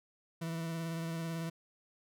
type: tone with vibrato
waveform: 40% pulse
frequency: 164.81 Hz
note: E3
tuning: in tune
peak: -35 dBFS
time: 0.41-1.5 s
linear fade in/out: 10 ms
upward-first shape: triangle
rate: 18 Hz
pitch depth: 29 cents each way
effects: none